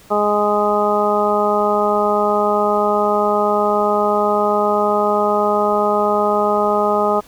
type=harmonic tone; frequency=207.7 Hz; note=G#3; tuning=in tune; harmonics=1 / 2 / 3 / 4 / 5 / 6; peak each=-24 / -19 / -19 / -20 / -25 / -20 dBFS; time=0.1-7.21 s; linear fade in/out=20 ms; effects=pink hiss -46 dBFS RMS until 7.27 s